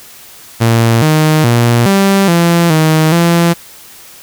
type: tone with pitch steps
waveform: sawtooth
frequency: 115.2 / 155.2 / 118.6 / 196.1 / 170.3 / 157.4 / 170.1 Hz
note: A#2 / D#3 / A#2 / G3 / F3 / D#3 / F3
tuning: -20 / -4 / +30 / +1 / -43 / +20 / -45 cents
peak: -3 dBFS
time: 0.6-3.54 s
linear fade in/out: 20 ms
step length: 420 ms
effects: white hiss -36 dBFS RMS until 4.22 s